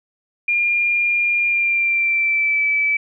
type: tone with pitch glide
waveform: sine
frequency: 2407 to 2306 Hz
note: D7 to D7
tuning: +42 to -32 cents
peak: -15 dBFS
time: 0.48-2.97 s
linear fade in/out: 5 ms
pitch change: -74 cents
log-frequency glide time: 1.4-2.65 s
effects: none